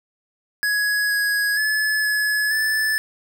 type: tone with pitch steps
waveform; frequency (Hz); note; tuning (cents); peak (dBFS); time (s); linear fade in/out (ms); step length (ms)
square; 1674 / 1663 / 1719 / 1704 / 1747; G#6 / G#6 / A6 / G#6 / A6; +13 / +2 / -41 / +44 / -13; -19; 0.63-2.98; 0; 470
effects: none